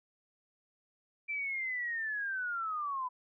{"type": "linear sweep", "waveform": "sine", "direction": "down", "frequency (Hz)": [2349, 987.8], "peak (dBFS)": -33, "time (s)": [1.28, 3.09], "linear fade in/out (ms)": 20, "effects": []}